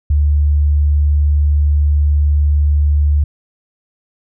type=tone; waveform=sine; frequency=73.4 Hz; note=D2; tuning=in tune; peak=-9 dBFS; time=0.1-3.24 s; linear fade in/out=5 ms; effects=none